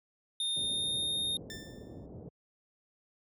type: tone with pitch glide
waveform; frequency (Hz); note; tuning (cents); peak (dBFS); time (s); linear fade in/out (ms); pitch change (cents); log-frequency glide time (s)
square; 3650 to 3684; A#7 to A#7; -37 to -21; -31; 0.4-1.37; 2; +16; 0.61-1.16
type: low-pass noise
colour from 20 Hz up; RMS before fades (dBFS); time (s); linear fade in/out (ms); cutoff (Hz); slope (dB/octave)
pink; -45; 0.56-2.29; 5; 550; 24
type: tone with exponential decay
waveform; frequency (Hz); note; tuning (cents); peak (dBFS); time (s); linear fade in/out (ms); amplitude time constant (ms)
15% pulse; 1781; A6; +21; -34; 1.5-2.06; 1; 120
effects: high-pass 80 Hz 12 dB/octave